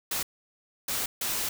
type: noise bursts at uneven times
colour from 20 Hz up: white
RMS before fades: -30 dBFS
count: 3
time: 0.11-0.23 / 0.88-1.06 / 1.21-1.49 s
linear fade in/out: 5 ms
effects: none